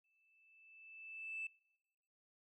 sine tone with exponential growth, 2637 Hz, E7, in tune, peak -39 dBFS, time 0.04-1.47 s, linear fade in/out 5 ms, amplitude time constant 310 ms, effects noise-tail reverb RT60 1.0 s tail -25 dB re dry + tanh soft clip ceiling -36 dBFS

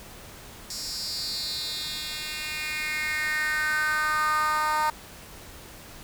10% pulse tone with high-pass filter sweep, 306.3 Hz, D#4, 27 cents flat, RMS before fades -28 dBFS, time 0.7-4.9 s, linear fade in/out 2 ms, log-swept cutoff 5800 to 950 Hz, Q 4.5, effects pink hiss -45 dBFS RMS until 6.03 s

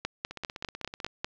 two click trains, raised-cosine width 0.2 ms, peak -21 / -12 dBFS, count 13 / 7, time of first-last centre 0.31-1.065 / 0.05-1.245 s, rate 15.9 / 5.02 Hz, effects low-pass 5000 Hz 12 dB/octave + 9-bit

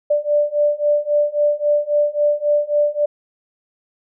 sine beating tone pair, 587.3 / 591 Hz, D5 / D5, 0 / +11 cents, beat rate 3.7 Hz, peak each -18 / -17 dBFS, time 0.1-3.06 s, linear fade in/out 10 ms, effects none

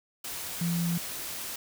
sine tone in noise, 170.6 Hz, F3, 40 cents flat, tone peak -26 dBFS, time 0.61-0.98 s, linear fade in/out 5 ms, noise white, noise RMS -37 dBFS, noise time 0.24-1.56 s, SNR +8 dB, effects none

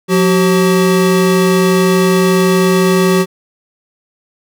square tone pair together, 179.57 / 380 Hz, F3 / F#4, +48 / +46 cents, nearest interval octave + minor second, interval 1298 cents, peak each -12 dBFS, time 0.08-3.26 s, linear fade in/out 50 ms, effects none

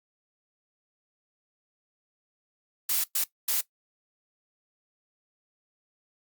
blue noise bursts at uneven times, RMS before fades -26 dBFS, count 3, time 2.89-3.04 / 3.15-3.24 / 3.48-3.61 s, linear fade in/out 5 ms, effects noise-tail reverb RT60 0.1 s tail -17 dB re dry + Opus 48 kbps

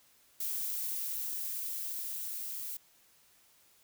violet noise with level ramp, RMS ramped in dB -35 to -40 dBFS, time 0.4-2.77 s, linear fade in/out 5 ms, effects white hiss -65 dBFS RMS until 3.83 s

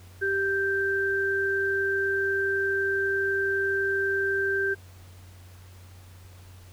sine tone pair together, 392 / 1568 Hz, G4 / G6, 0 / 0 cents, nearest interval 2 octaves, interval 2400 cents, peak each -27 / -25 dBFS, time 0.21-4.75 s, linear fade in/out 20 ms, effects added 91 Hz sine -46 dBFS peak until 6.72 s + pink hiss -55 dBFS RMS until 6.72 s

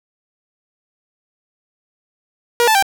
sawtooth tone with pitch steps, 476.6 / 877 / 786 Hz, A#4 / A5 / G5, +38 / -6 / +4 cents, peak -7 dBFS, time 2.6-2.825 s, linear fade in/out 0 ms, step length 75 ms, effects none

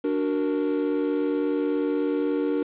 triangle chord, D augmented, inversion none, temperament equal, 293.7 / 370 / 466.2 Hz, D4 / F#4 / A#4, 0 / 0 / 0 cents, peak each -23 / -27 / -25 dBFS, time 0.04-2.63 s, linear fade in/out 5 ms, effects resampled to 8000 Hz + 8-bit

